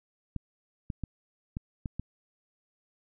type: clicks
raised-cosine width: 5 ms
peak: -21 dBFS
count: 6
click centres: 0.363 / 0.902 / 1.037 / 1.569 / 1.858 / 1.996 s
effects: none

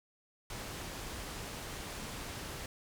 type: low-pass noise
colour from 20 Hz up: pink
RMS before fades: -43 dBFS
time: 0.5-2.66 s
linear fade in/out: 2 ms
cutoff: 11000 Hz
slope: 12 dB/octave
effects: none

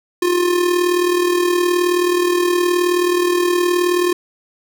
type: tone with amplitude modulation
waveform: square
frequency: 354.2 Hz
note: F4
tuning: 24 cents sharp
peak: -12 dBFS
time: 0.22-4.13 s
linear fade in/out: 5 ms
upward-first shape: sine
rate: 39 Hz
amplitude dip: 55%
effects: none

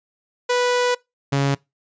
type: tone pair in turn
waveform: sawtooth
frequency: 492.2 / 139.2 Hz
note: B4 / C#3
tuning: -6 / +8 cents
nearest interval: octave + minor seventh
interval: 2186 cents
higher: first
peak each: -13 dBFS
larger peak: neither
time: 0.49-0.95 / 1.32-1.55 s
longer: first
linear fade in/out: 10 ms
effects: noise-tail reverb RT60 0.2 s tail -23 dB re dry + resampled to 16000 Hz

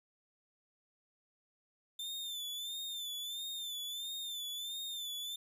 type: tone with vibrato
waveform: 40% pulse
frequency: 3557 Hz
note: A7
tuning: 18 cents sharp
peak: -38 dBFS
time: 1.99-5.36 s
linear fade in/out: 5 ms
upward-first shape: sine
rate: 1.5 Hz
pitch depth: 67 cents each way
effects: none

